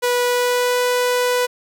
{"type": "tone with pitch glide", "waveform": "sawtooth", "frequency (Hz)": [489.7, 494.5], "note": ["B4", "B4"], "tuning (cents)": [-15, 2], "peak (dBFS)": -12, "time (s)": [0.02, 1.47], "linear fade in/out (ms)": 20, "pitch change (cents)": 17, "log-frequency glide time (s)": [0.25, 0.8], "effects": []}